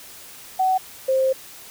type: tone pair in turn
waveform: sine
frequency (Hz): 752 / 527.1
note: F#5 / C5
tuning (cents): +28 / +13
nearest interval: tritone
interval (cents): 615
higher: first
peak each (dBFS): -16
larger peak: neither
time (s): 0.59-0.78 / 1.08-1.33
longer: second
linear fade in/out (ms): 10
effects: white hiss -42 dBFS RMS until 1.7 s